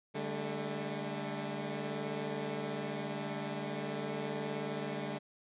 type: chord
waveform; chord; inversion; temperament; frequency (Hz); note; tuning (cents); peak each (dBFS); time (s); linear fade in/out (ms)
15% pulse; D suspended fourth; none; equal with one note detuned; 146.83 / 200.8 / 220; D3 / G3 / A3; 0 / +42 / 0; -34 / -34 / -35; 0.14-5.19; 20
effects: resampled to 8000 Hz